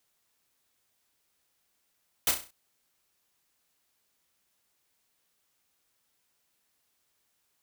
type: noise with echo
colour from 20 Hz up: white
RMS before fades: -24 dBFS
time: 2.27-2.31 s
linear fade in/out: 2 ms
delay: 33 ms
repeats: 6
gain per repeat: -6 dB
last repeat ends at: 2.508 s
effects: white hiss -75 dBFS RMS until 7.62 s